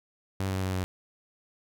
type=tone with pitch steps; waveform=sawtooth; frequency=96 / 94.9 / 93.81 / 92.73 Hz; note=G2 / F#2 / F#2 / F#2; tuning=-36 / +44 / +24 / +4 cents; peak=-24 dBFS; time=0.4-0.84 s; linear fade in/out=0 ms; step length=110 ms; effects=none